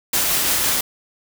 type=noise with tremolo; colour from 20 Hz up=white; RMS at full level=-18 dBFS; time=0.13-0.81 s; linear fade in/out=5 ms; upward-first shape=triangle; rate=5.8 Hz; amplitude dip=25%; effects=none